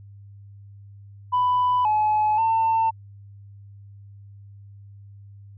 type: tone with pitch steps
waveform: sine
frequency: 994 / 853 / 898 Hz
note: B5 / G#5 / A5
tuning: +11 / +46 / +35 cents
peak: -16 dBFS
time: 1.32-2.91 s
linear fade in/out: 20 ms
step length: 530 ms
effects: tanh soft clip ceiling -15 dBFS + added 100 Hz sine -42 dBFS peak until 5.57 s